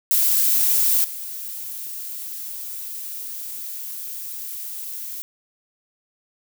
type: noise with level steps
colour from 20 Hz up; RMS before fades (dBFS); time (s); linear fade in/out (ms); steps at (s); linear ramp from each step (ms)
violet; -18 / -32; 0.11-5.22; 0; 1.04; 5
effects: none